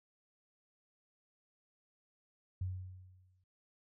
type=tone with exponential decay; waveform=sine; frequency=92.4 Hz; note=F#2; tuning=2 cents flat; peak=-33 dBFS; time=2.61-3.44 s; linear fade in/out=5 ms; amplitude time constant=180 ms; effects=none